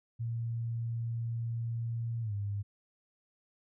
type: tone with pitch glide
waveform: sine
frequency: 116 to 101.57 Hz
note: A#2 to G#2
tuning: -8 to -38 cents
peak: -32 dBFS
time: 0.19-2.63 s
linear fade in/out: 20 ms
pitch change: -230 cents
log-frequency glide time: 2.22-2.33 s
effects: none